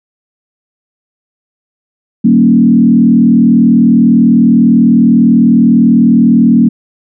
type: tone with frequency modulation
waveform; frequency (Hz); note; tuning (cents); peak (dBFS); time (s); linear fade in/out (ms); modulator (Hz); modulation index
sine; 230.9; A#3; -16; -3; 2.24-6.69; 10; 40; 1.2
effects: none